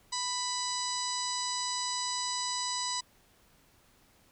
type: harmonic tone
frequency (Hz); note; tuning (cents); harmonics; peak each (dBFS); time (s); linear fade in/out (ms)
991; B5; +6; 1 / 2 / 3 / 4 / 5 / 6 / 7 / 8; -36 / -44 / -47 / -38 / -37 / -41 / -46 / -39; 0.12-3.01; 10
effects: pink hiss -64 dBFS RMS until 4.31 s